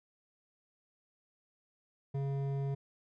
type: tone with hard clipping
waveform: triangle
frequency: 138.2 Hz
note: C#3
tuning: 5 cents flat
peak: -34 dBFS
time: 2.14-2.75 s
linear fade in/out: 10 ms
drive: 14 dB
effects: none